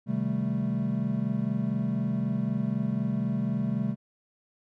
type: chord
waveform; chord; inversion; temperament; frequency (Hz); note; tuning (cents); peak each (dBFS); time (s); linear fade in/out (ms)
triangle; A half-diminished seventh; first; equal; 130.81 / 155.56 / 196 / 220; C3 / Eb3 / G3 / A3; 0 / 0 / 0 / 0; -30 / -33 / -28 / -28; 0.06-3.96; 50
effects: none